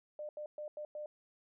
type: tone bursts at uneven times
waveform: sine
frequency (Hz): 600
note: D5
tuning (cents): +37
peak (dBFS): -40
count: 5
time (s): 0.19-0.29 / 0.37-0.46 / 0.58-0.68 / 0.77-0.85 / 0.95-1.06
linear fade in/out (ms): 2
effects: none